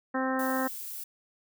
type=harmonic tone; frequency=261.6 Hz; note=C4; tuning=in tune; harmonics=1 / 2 / 3 / 4 / 5 / 6 / 7; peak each=-30 / -33 / -35 / -36 / -37 / -38 / -38 dBFS; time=0.14-0.68 s; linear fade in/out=10 ms
type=noise; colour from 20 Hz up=violet; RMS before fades=-39 dBFS; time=0.39-1.04 s; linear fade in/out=5 ms
effects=none